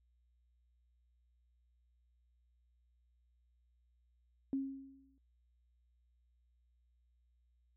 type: tone with exponential decay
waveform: sine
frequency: 270.8 Hz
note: C#4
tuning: 40 cents flat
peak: -31 dBFS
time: 4.53-5.18 s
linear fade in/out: 1 ms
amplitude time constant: 140 ms
effects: noise-tail reverb RT60 0.2 s tail -22 dB re dry + added 60 Hz sine -70 dBFS peak until 7.76 s